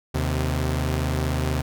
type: tone pair together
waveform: sawtooth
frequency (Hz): 76.77 / 129.2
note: D#2 / C3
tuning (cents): -23 / -21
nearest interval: major sixth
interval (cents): 902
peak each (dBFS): -20 / -22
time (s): 0.14-1.62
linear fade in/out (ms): 10
effects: none